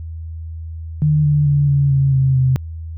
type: tone with pitch steps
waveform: sine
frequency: 151.1 / 147.39 / 143.78 / 140.25 / 136.81 / 133.45 / 130.18 Hz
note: D3 / D3 / D3 / C#3 / C#3 / C3 / C3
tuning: +50 / +7 / -36 / +21 / -22 / +35 / -8 cents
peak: -11 dBFS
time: 1.02-2.56 s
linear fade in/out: 0 ms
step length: 220 ms
effects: added 81 Hz sine -26 dBFS peak until 2.97 s